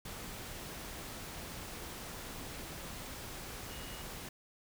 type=tone in noise; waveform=sine; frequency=2880 Hz; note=F#7; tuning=47 cents flat; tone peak=-53 dBFS; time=3.7-4.03 s; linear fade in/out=5 ms; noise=pink; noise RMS=-45 dBFS; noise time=0.05-4.29 s; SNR=-11 dB; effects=none